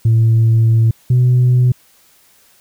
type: tone pair in turn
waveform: sine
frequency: 113.2 / 124.84 Hz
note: A2 / B2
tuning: +50 / +19 cents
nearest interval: major second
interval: 169 cents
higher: second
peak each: -6 dBFS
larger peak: neither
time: 0.05-0.91 / 1.1-1.72 s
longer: first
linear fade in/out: 5 ms
effects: tanh soft clip ceiling -6 dBFS + white hiss -51 dBFS RMS until 2.6 s